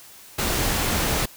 pink noise, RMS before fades -23 dBFS, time 0.38-1.26 s, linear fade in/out 10 ms, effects white hiss -46 dBFS RMS until 1.36 s

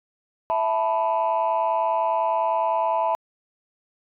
sine chord, E suspended fourth, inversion none, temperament just, 659.3 / 879 / 988.9 Hz, E5 / A5 / B5, 0 / -2 / +2 cents, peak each -23 dBFS, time 0.5-3.15 s, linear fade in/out 0 ms, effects tanh soft clip ceiling -14 dBFS

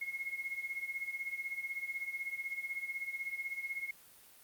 sine tone with tremolo, 2163 Hz, C#7, 43 cents flat, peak -33 dBFS, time 0.01-3.91 s, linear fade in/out 5 ms, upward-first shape triangle, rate 16 Hz, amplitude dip 85%, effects white hiss -59 dBFS RMS until 4.43 s + Opus 32 kbps

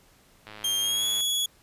click train, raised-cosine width 0.3 ms, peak -26 dBFS, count 79, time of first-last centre 0.47-1.206 s, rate 106 Hz
sawtooth tone with pitch glide, 3197 to 3370 Hz, G7 to G#7, +33 to +25 cents, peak -21 dBFS, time 0.64-1.46 s, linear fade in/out 5 ms, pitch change +92 cents, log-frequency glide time 0.8-1.06 s
effects pink hiss -59 dBFS RMS until 1.62 s + resampled to 32000 Hz

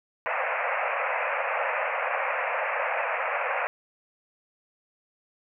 pink band-pass noise, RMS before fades -28 dBFS, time 0.26-3.67 s, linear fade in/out 0 ms, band 500 to 2600 Hz, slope 96 dB/octave, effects none

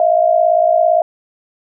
sine tone pair together, 636.3 / 694 Hz, D#5 / F5, +39 / -11 cents, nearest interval major second, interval 150 cents, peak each -12 dBFS, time 0-1.02 s, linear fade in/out 2 ms, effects none

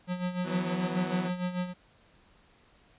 square tone with tremolo, 180 Hz, F#3, 47 cents flat, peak -28 dBFS, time 0.07-1.74 s, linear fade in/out 50 ms, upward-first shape sine, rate 6.7 Hz, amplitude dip 70%
sawtooth chord, E suspended second, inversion none, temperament equal with one note detuned, 162.92 / 185 / 246.9 Hz, E3 / F#3 / B3, -20 / 0 / 0 cents, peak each -33 / -30 / -34 dBFS, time 0.43-1.31 s, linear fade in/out 50 ms
effects pink hiss -62 dBFS RMS until 2.98 s + resampled to 8000 Hz

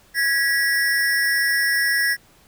square ring-modulated tone, 1796 Hz, A6, 35 cents sharp, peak -15 dBFS, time 0.14-2.17 s, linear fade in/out 50 ms, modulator 139 Hz, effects pink hiss -54 dBFS RMS until 2.47 s

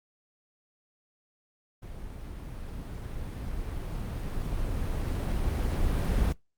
brown noise with level ramp, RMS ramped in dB -41 to -25 dBFS, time 1.82-6.33 s, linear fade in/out 10 ms, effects noise-tail reverb RT60 0.2 s tail -24 dB re dry + Opus 32 kbps

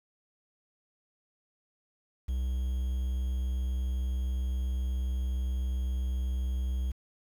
triangle tone with quantisation, 63.7 Hz, C2, 46 cents flat, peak -26 dBFS, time 2.28-6.92 s, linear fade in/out 10 ms, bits 9, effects none

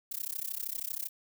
violet noise with amplitude modulation, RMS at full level -33 dBFS, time 0.11-1.09 s, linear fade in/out 10 ms, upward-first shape sine, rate 32.8 Hz, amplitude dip 100%, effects none

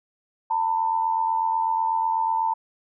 sine tone pair together, 897 / 985.1 Hz, A5 / B5, +33 / -5 cents, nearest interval major second, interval 162 cents, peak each -21 / -28 dBFS, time 0.5-2.54 s, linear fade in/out 10 ms, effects none

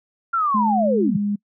sine linear sweep, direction down, 1396.9 to 140 Hz, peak -17 dBFS, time 0.33-1.17 s, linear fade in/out 10 ms
sine tone with pitch glide, 213.5 to 204.8 Hz, G#3 to G#3, +48 to -24 cents, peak -19 dBFS, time 0.54-1.36 s, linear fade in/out 10 ms, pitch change -72 cents, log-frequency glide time 0.9-1.14 s
effects noise-tail reverb RT60 0.1 s tail -26 dB re dry

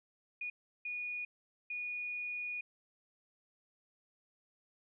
sine tone bursts at uneven times, 2455 Hz, D#7, 24 cents flat, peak -37 dBFS, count 3, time 0.41-0.5 / 0.85-1.25 / 1.7-2.61 s, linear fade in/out 5 ms, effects none

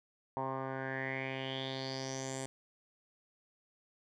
10% pulse tone with low-pass filter sweep, 132.9 Hz, C3, 27 cents sharp, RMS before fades -39 dBFS, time 0.37-2.46 s, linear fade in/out 0 ms, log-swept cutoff 950 to 8300 Hz, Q 6.4, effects none

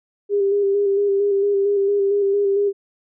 sine tone with vibrato, 400.6 Hz, G4, 38 cents sharp, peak -15 dBFS, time 0.29-2.73 s, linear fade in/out 50 ms, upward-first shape square, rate 4.4 Hz, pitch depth 25 cents each way, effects none

